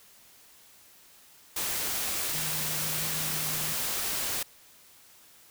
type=tone in noise; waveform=sine; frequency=155.56 Hz; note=D#3; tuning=in tune; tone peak=-40 dBFS; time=2.34-3.73 s; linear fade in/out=5 ms; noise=white; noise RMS=-31 dBFS; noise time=1.56-4.43 s; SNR=-12 dB; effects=white hiss -56 dBFS RMS until 5.5 s